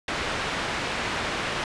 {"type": "low-pass noise", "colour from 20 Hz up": "white", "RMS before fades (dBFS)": -29, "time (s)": [0.08, 1.64], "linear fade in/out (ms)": 2, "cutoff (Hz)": 2400, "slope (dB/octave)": 12, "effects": ["resampled to 22050 Hz"]}